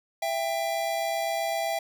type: tone pair together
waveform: square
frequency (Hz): 666.4 / 794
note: E5 / G5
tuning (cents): +19 / +22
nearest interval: minor third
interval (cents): 303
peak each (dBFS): -29 / -31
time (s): 0.22-1.79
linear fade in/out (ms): 5
effects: none